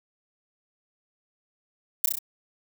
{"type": "noise with echo", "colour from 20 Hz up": "violet", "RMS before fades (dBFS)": -19, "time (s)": [2.04, 2.06], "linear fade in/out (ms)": 5, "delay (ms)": 32, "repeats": 4, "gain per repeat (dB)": -3, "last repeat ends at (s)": 2.188, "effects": []}